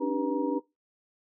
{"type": "tone cluster", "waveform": "sine", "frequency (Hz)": [277.1, 301.7, 393.2, 489.3, 944], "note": ["C#4", "D4", "G4", "B4", "A#5"], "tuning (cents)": [-1, 47, 5, -16, 22], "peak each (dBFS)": [-30, -30, -35, -33, -35], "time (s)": [0, 0.6], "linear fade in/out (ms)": 20, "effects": ["noise-tail reverb RT60 0.2 s tail -19 dB re dry"]}